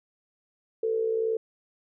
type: tone with amplitude modulation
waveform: sine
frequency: 447.3 Hz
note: A4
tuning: 28 cents sharp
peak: -21 dBFS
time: 0.83-1.37 s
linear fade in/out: 5 ms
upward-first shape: sine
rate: 61.9 Hz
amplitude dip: 60%
effects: none